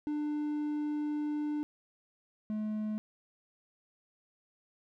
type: tone pair in turn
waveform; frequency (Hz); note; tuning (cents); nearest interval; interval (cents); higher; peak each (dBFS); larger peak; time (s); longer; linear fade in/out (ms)
triangle; 298 / 214; D4 / A3; +25 / -48; tritone; 573; first; -29 / -30; first; 0.07-1.63 / 2.5-2.98; first; 0
effects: none